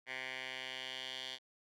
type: tone with band-pass filter sweep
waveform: 10% pulse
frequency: 130 Hz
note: C3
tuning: 11 cents flat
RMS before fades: -44 dBFS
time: 0.06-1.39 s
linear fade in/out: 50 ms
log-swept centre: 2200 to 3500 Hz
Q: 3
effects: none